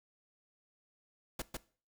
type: noise with echo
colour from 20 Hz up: pink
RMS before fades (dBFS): -38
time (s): 1.39-1.42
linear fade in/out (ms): 5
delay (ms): 150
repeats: 1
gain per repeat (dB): -2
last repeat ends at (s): 1.57
effects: noise-tail reverb RT60 0.4 s tail -19 dB re dry